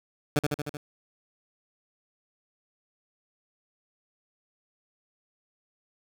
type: tone with echo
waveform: 15% pulse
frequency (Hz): 147.3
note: D3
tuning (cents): +6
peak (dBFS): -14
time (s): 0.36-0.39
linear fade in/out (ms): 2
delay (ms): 76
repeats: 5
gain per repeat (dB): -3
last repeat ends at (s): 0.77
effects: none